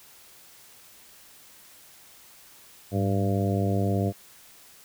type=harmonic tone with a mistuned harmonic; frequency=98.3 Hz; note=G2; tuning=5 cents sharp; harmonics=1 / 2 / 3 / 4 / 5 / 6 / 7; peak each=-25 / -28 / -32 / -33 / -34 / -35 / -34 dBFS; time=2.91-4.13 s; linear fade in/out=50 ms; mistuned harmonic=1; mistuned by=+79 cents; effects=white hiss -52 dBFS RMS until 4.84 s